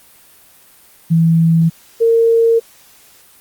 sine tone pair in turn, 164.5 / 458.5 Hz, E3 / A#4, -3 / -29 cents, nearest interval octave + tritone, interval 1774 cents, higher second, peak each -8 dBFS, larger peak neither, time 1.1-1.7 / 2-2.6 s, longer neither, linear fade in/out 20 ms, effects white hiss -46 dBFS RMS until 3.4 s + Opus 32 kbps

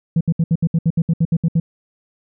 sine tone bursts, 164.9 Hz, E3, 1 cent sharp, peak -10 dBFS, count 13, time 0.16-1.6 s, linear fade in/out 5 ms, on 48 ms, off 68 ms, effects tanh soft clip ceiling -10 dBFS

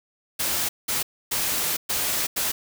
white noise bursts at uneven times, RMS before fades -25 dBFS, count 5, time 0.39-0.69 / 0.88-1.03 / 1.31-1.77 / 1.89-2.27 / 2.36-2.52 s, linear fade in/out 10 ms, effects none

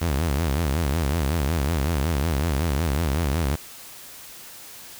sawtooth tone with vibrato, 75.7 Hz, D#2, 47 cents flat, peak -17 dBFS, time 0.01-3.56 s, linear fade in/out 10 ms, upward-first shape sine, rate 5.4 Hz, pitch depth 230 cents each way, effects white hiss -42 dBFS RMS until 4.99 s

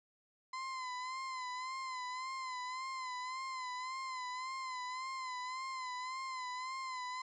35% pulse tone with vibrato, 1027 Hz, C6, 33 cents flat, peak -38 dBFS, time 0.53-7.22 s, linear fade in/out 5 ms, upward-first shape sine, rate 1.8 Hz, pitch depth 53 cents each way, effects resampled to 16000 Hz

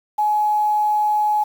sine tone with quantisation, 844 Hz, G#5, 28 cents sharp, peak -15 dBFS, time 0.18-1.44 s, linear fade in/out 10 ms, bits 7, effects none

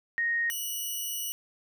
sine / 5% pulse tone pair in turn, 1864.7 / 2938 Hz, A#6 / F#7, 0 / -13 cents, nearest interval minor sixth, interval 787 cents, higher second, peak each -25 / -23 dBFS, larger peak second, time 0.18-0.5 / 0.5-1.32 s, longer second, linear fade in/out 0 ms, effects none

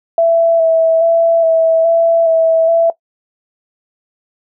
sine tone with vibrato, 659.3 Hz, E5, in tune, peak -7 dBFS, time 0.18-2.9 s, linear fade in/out 2 ms, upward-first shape square, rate 1.2 Hz, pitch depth 18 cents each way, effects noise-tail reverb RT60 0.1 s tail -17 dB re dry

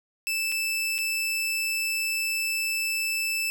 sawtooth tone with dropouts, 2637 Hz, E7, in tune, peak -22 dBFS, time 0.27-3.5 s, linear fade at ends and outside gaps 0 ms, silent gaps 0.518-0.522 / 0.981-0.987 s, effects none

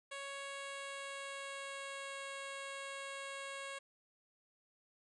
10% pulse tone with pitch glide, 554.4 to 549.3 Hz, C#5 to C#5, 0 to -16 cents, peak -35 dBFS, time 0.11-3.79 s, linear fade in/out 10 ms, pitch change -16 cents, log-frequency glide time 0.4-2.23 s, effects resampled to 24000 Hz

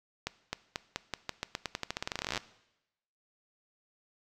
accelerating click train, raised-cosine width 0.2 ms, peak -15 dBFS, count 29, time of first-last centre 0.27-2.376 s, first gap 260 ms, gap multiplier 0.88, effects noise-tail reverb RT60 0.9 s tail -18 dB re dry

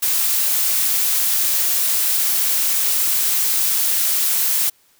blue noise, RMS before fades -18 dBFS, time 0.02-4.7 s, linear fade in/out 10 ms, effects white hiss -57 dBFS RMS until 4.99 s

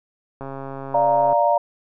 click train, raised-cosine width 1 ms, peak -19 dBFS, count 126, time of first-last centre 0.41-1.329 s, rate 136 Hz
sine chord, Bb major, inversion first, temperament equal, 587.3 / 698.5 / 932.3 Hz, D5 / F5 / Bb5, 0 / 0 / 0 cents, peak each -19 dBFS, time 0.94-1.58 s, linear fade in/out 5 ms
effects none

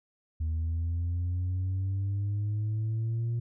sine exponential sweep, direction up, 78.7 to 118.3 Hz, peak -25 dBFS, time 0.4-3.4 s, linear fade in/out 10 ms, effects tanh soft clip ceiling -26 dBFS

